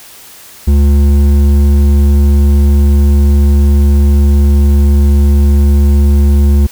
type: tone with hard clipping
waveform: sine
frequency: 71.1 Hz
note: C#2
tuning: 45 cents sharp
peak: -6 dBFS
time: 0.67-6.67 s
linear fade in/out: 10 ms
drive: 9 dB
effects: white hiss -35 dBFS RMS until 6.71 s